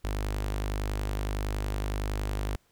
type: tone with notch filter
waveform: sawtooth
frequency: 50.8 Hz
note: G#1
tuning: 38 cents flat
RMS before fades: -31 dBFS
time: 0.04-2.56 s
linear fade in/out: 5 ms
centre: 170 Hz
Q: 1.6
effects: pink hiss -68 dBFS RMS until 2.71 s